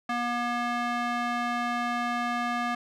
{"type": "tone with band-pass filter", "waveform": "square", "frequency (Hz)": 240, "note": "B3", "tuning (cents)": -49, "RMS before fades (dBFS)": -29, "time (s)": [0.09, 2.75], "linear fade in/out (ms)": 5, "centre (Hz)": 1300, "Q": 1.1, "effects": []}